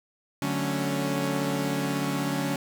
sawtooth chord, D major seventh, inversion none, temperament equal, 146.83 / 185 / 220 / 277.2 Hz, D3 / F#3 / A3 / C#4, 0 / 0 / 0 / 0 cents, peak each -27 / -29 / -31 / -25 dBFS, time 0.42-2.56 s, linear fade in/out 2 ms, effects 8-bit

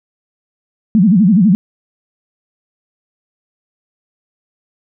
sine tone with vibrato, 197.5 Hz, G3, 13 cents sharp, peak -6 dBFS, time 0.95-1.55 s, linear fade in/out 0 ms, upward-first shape sine, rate 12 Hz, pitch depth 250 cents each way, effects none

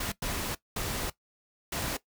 pink noise bursts at uneven times, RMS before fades -33 dBFS, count 4, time 0-0.12 / 0.22-0.55 / 0.76-1.1 / 1.72-1.97 s, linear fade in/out 5 ms, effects noise-tail reverb RT60 0.1 s tail -17 dB re dry

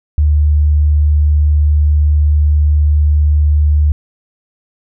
sine tone, 74.6 Hz, D2, 28 cents sharp, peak -7 dBFS, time 0.18-3.92 s, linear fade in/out 0 ms, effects none

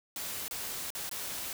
white noise with dropouts, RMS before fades -38 dBFS, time 0.16-1.53 s, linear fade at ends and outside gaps 1 ms, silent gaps 0.481-0.51 / 0.904-0.95 / 1.094-1.113 s, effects none

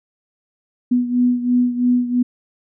sine beating tone pair, 245.5 / 248.5 Hz, B3 / B3, -10 / +11 cents, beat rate 3 Hz, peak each -15 / -20 dBFS, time 0.91-2.23 s, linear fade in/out 10 ms, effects none

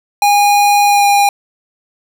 square tone with pitch glide, 818 to 809.5 Hz, G#5 to G#5, -26 to -45 cents, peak -8 dBFS, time 0.22-1.29 s, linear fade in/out 2 ms, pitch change -19 cents, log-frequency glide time 0.86-1.06 s, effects none

